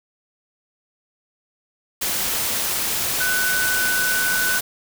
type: tone in noise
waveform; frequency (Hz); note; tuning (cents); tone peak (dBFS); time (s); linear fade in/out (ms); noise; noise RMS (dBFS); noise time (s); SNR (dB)
sine; 1497; F#6; +20; -20; 3.2-4.59; 10; white; -23; 2.01-4.61; 0
effects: none